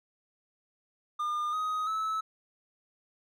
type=tone with pitch steps; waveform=triangle; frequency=1209 / 1254.5 / 1301.8 Hz; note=D6 / D#6 / E6; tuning=+50 / +14 / -22 cents; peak=-27 dBFS; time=1.19-2.21 s; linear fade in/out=10 ms; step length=340 ms; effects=none